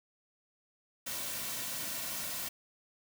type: noise with comb filter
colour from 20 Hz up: white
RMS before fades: -38 dBFS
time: 1.06-2.49 s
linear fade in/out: 10 ms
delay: 2.4 ms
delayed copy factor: -0.5
effects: none